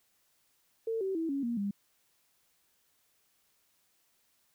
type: tone with pitch steps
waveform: sine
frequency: 450.9 / 383.6 / 326.3 / 277.6 / 236.1 / 200.9 Hz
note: A4 / G4 / E4 / C#4 / A#3 / G3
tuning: +42 / -37 / -18 / +3 / +22 / +43 cents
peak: -30 dBFS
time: 0.87-1.71 s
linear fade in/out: 5 ms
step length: 140 ms
effects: white hiss -72 dBFS RMS until 4.54 s